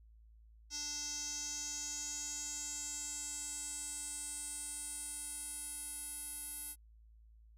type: tone with band-pass filter sweep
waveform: square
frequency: 293.7 Hz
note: D4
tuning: in tune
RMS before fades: -43 dBFS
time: 0.7-6.76 s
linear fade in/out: 50 ms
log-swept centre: 5800 to 11000 Hz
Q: 6.6
effects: added 55 Hz sine -58 dBFS peak until 7.57 s